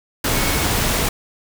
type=tone in noise; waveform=sine; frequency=2209 Hz; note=C#7; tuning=7 cents flat; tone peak=-30 dBFS; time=0.34-0.65 s; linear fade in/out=5 ms; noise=pink; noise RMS=-19 dBFS; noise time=0.24-1.09 s; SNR=-14 dB; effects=none